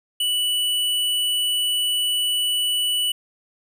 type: tone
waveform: square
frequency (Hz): 2960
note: F#7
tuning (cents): 0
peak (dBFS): -20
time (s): 0.2-3.12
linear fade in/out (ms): 5
effects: none